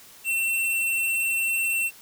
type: tone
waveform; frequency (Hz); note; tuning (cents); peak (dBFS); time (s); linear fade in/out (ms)
square; 2703; E7; +43; -23; 0.24-1.91; 50
effects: white hiss -49 dBFS RMS until 2.01 s